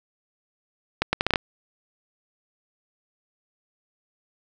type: accelerating click train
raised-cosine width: 0.3 ms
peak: -4 dBFS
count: 7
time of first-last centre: 1.02-1.358 s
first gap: 110 ms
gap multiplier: 0.72
effects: none